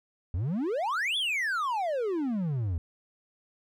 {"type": "exponential two-way sweep", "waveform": "triangle", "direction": "up then down", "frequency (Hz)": [78.1, 3511, 78.1], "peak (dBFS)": -25, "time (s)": [0.34, 2.78], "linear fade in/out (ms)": 0, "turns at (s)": 1.17, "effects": []}